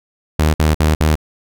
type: tone bursts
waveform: sawtooth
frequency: 77.4 Hz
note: D#2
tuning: 9 cents flat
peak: -7 dBFS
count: 4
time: 0.39-1.155 s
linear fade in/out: 5 ms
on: 150 ms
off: 55 ms
effects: none